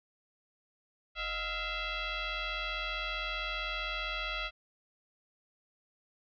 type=tone with frequency modulation; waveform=sine; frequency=622.3 Hz; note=D#5; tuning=in tune; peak=-33 dBFS; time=1.15-4.51 s; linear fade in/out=50 ms; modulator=670 Hz; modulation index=4.8; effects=none